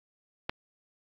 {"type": "click", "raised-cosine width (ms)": 0.3, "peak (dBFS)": -13, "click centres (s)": 0.495, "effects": ["low-pass 5000 Hz 12 dB/octave", "AAC 64 kbps"]}